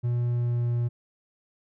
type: tone with pitch glide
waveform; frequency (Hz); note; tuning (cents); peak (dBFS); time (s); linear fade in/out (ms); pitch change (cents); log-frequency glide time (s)
triangle; 120.6 to 119.56; B2 to A#2; -41 to +44; -21; 0.03-0.89; 20; -15; 0.29-0.71
effects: none